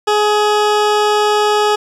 20% pulse tone, 420 Hz, G#4, 19 cents sharp, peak -6 dBFS, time 0.07-1.76 s, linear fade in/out 10 ms, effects low-pass 7000 Hz 12 dB/octave + 7-bit

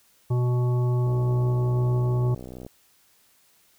harmonic tone, 123.3 Hz, B2, 2 cents flat, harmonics 1 / 3 / 5 / 7 / 9, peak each -20 / -31 / -40 / -40 / -42 dBFS, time 0.3-2.35 s, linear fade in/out 10 ms
click train, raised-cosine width 2 ms, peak -26 dBFS, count 101, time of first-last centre 1.07-2.665 s, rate 62.7 Hz
effects white hiss -61 dBFS RMS until 3.78 s

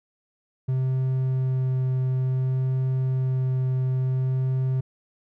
triangle tone with vibrato, 130 Hz, C3, 11 cents flat, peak -19 dBFS, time 0.68-4.81 s, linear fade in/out 10 ms, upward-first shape sine, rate 0.57 Hz, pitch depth 8 cents each way, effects none

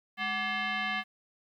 sine tone with frequency modulation, 208.6 Hz, G#3, 8 cents sharp, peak -29 dBFS, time 0.17-1.04 s, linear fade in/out 50 ms, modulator 957 Hz, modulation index 2.9, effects 11-bit

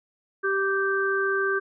harmonic tone, 390.6 Hz, G4, 6 cents flat, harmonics 1 / 3 / 4, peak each -25 / -30 / -25 dBFS, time 0.43-1.6 s, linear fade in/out 20 ms, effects none

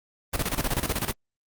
pink noise with tremolo, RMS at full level -25 dBFS, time 0.33-1.13 s, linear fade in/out 10 ms, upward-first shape square, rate 16 Hz, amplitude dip 75%, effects Opus 32 kbps

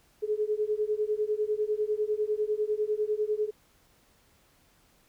sine beating tone pair, 419.8 / 429.8 Hz, G#4 / A4, +19 / -41 cents, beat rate 10 Hz, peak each -29 dBFS, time 0.22-3.51 s, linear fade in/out 20 ms, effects pink hiss -64 dBFS RMS until 5.08 s

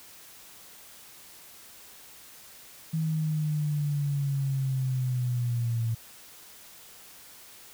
sine linear sweep, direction down, 160.9 to 113.1 Hz, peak -25 dBFS, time 2.93-5.95 s, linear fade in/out 10 ms, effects white hiss -50 dBFS RMS until 7.73 s

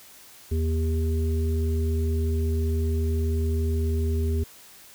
harmonic tone, 79.7 Hz, D#2, 42 cents sharp, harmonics 1 / 3 / 5, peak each -22 / -33 / -32 dBFS, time 0.51-4.44 s, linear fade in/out 10 ms, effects white hiss -49 dBFS RMS until 4.94 s

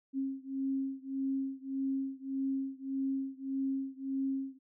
sine beating tone pair, 268.7 / 270.4 Hz, C4 / C#4, +46 / -43 cents, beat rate 1.7 Hz, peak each -35 / -36 dBFS, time 0.13-4.59 s, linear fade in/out 50 ms, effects none

